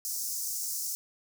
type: high-pass noise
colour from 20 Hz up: pink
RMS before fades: -34 dBFS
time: 0.05-0.95 s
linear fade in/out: 0 ms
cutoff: 5300 Hz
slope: 48 dB/octave
effects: none